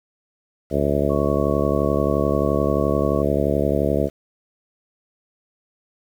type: harmonic tone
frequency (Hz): 71.5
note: D2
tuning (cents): -46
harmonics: 1 / 2 / 3 / 4 / 5 / 6 / 7 / 8 / 9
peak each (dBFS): -26 / -26 / -26 / -26 / -26 / -26 / -26 / -26 / -26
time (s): 0.7-4.1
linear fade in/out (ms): 50
type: tone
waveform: sine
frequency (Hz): 1108.7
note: C#6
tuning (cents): 0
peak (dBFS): -30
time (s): 1.09-3.23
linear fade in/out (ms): 20
effects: 8-bit